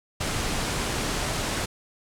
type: low-pass noise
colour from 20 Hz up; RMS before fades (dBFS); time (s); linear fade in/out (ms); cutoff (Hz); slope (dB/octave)
pink; -28; 0.2-1.66; 10; 9900; 24
effects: none